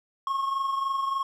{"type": "tone pair together", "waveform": "triangle", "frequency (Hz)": [1085.3, 1108.7], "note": ["C#6", "C#6"], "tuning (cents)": [-37, 0], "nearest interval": "unison", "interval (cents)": 37, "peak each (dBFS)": [-24, -32], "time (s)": [0.27, 1.23], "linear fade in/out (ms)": 2, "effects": []}